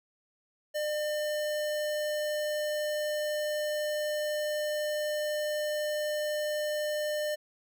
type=tone; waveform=square; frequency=602 Hz; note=D5; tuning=43 cents sharp; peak=-30 dBFS; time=0.74-7.36 s; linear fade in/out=20 ms; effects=none